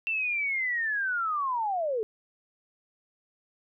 sine linear sweep, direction down, 2702 to 415.3 Hz, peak -26 dBFS, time 0.07-2.03 s, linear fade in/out 0 ms, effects none

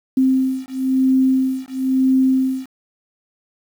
sine beating tone pair, 261.6 / 262.6 Hz, C4 / C4, 0 / +6 cents, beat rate 1 Hz, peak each -17 dBFS, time 0.17-2.66 s, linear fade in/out 5 ms, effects 7-bit

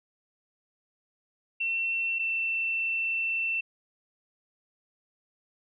sine tone pair in turn, 2703 / 2684 Hz, E7 / E7, +43 / +31 cents, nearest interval unison, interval 12 cents, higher first, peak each -26 dBFS, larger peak neither, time 1.6-2.19 / 2.19-3.61 s, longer second, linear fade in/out 10 ms, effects none

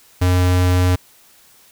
square tone, 90.4 Hz, F#2, 40 cents flat, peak -13 dBFS, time 0.21-0.96 s, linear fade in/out 10 ms, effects white hiss -50 dBFS RMS until 1.71 s

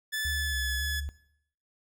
sawtooth tone with pitch glide, 1742 to 1708.1 Hz, A6 to G#6, -18 to +48 cents, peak -26 dBFS, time 0.12-1.01 s, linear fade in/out 20 ms, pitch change -34 cents, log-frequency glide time 0.24-0.74 s
sine tone with vibrato, 69 Hz, C#2, 7 cents flat, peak -32 dBFS, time 0.25-1.09 s, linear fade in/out 0 ms, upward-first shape square, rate 1.8 Hz, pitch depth 79 cents each way
effects noise-tail reverb RT60 0.7 s tail -19 dB re dry

